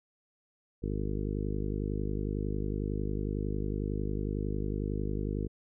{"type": "harmonic tone", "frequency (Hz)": 51, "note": "G#1", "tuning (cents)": -31, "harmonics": [1, 2, 3, 4, 5, 6, 7, 8, 9], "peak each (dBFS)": [-34, -37, -39, -40, -41, -42, -42, -43, -44], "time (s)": [0.82, 5.48], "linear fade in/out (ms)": 20, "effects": []}